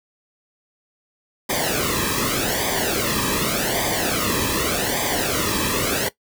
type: noise with flanger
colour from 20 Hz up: pink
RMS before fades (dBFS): -22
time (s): 1.49-6.09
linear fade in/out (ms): 10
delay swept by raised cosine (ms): 0.72 to 1.41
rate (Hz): 0.85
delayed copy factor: -0.8
effects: noise-tail reverb RT60 0.1 s tail -17 dB re dry